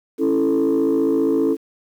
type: chord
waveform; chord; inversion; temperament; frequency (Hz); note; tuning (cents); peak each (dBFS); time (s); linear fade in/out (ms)
sine; A major; first; just; 275 / 330 / 440; C#4 / E4 / A4; -14 / +2 / 0; -18; 0.18-1.57; 50
effects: tanh soft clip ceiling -11 dBFS + 8-bit